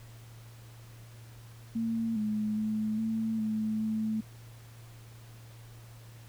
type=tone with pitch steps; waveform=sine; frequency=227.4 / 213.2 / 216 / 222.7 / 217.2 / 218.6 Hz; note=A#3 / G#3 / A3 / A3 / A3 / A3; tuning=-43 / +46 / -32 / +21 / -22 / -11 cents; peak=-28 dBFS; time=1.75-4.21 s; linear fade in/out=10 ms; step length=410 ms; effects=added 115 Hz sine -48 dBFS peak until 6.28 s + pink hiss -57 dBFS RMS until 6.28 s

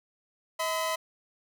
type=tone pair together; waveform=sawtooth; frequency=639 / 1013 Hz; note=D#5 / B5; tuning=+46 / +44 cents; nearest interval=minor sixth; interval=798 cents; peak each=-27 dBFS; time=0.59-0.96 s; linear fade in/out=10 ms; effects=none

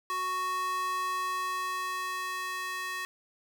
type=tone with high-pass filter sweep; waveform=square; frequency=370 Hz; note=F#4; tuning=in tune; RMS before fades=-33 dBFS; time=0.1-3.05 s; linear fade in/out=0 ms; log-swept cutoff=980 to 1500 Hz; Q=2.9; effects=none

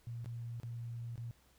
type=tone with dropouts; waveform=sine; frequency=117.7 Hz; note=A#2; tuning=17 cents sharp; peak=-40 dBFS; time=0.07-1.31 s; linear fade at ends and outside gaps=0 ms; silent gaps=0.245-0.259 / 0.6-0.633 / 1.157-1.178 s; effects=added 65 Hz sine -70 dBFS peak until 1.58 s + pink hiss -69 dBFS RMS until 1.58 s

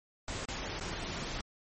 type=noise with dropouts; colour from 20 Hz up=pink; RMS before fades=-38 dBFS; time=0.28-1.41 s; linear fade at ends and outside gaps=2 ms; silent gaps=0.454-0.485 / 0.799-0.809 s; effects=MP3 32 kbps

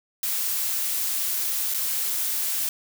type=noise with dropouts; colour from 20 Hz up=blue; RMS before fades=-26 dBFS; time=0.23-2.69 s; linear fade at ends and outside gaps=2 ms; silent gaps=1.74-1.744 s; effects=none

